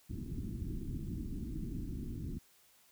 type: low-pass noise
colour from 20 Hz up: pink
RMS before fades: -40 dBFS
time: 0.09-2.39 s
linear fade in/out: 20 ms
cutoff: 330 Hz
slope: 48 dB/octave
effects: white hiss -66 dBFS RMS until 2.91 s